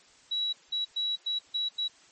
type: tone bursts at uneven times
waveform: sine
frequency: 3900 Hz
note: B7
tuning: 23 cents flat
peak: -27 dBFS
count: 6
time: 0.31-0.53 / 0.72-0.85 / 0.96-1.16 / 1.26-1.39 / 1.54-1.69 / 1.78-1.88 s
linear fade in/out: 10 ms
effects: white hiss -58 dBFS RMS until 2.11 s + MP3 32 kbps